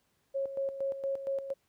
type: tone with tremolo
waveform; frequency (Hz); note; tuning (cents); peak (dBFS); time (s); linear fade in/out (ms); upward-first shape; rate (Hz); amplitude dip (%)
sine; 546; C#5; -26; -29; 0.34-1.54; 20; square; 4.3; 65
effects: pink hiss -74 dBFS RMS until 1.68 s + high-pass 60 Hz 12 dB/octave